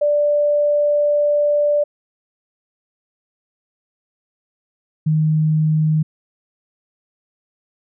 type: tone pair in turn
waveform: sine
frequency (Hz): 587.3 / 155.56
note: D5 / D#3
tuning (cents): 0 / 0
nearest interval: octave + major seventh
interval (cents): 2300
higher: first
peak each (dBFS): -13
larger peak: neither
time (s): 0.01-1.84 / 5.06-6.03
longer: first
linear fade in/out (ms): 10
effects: none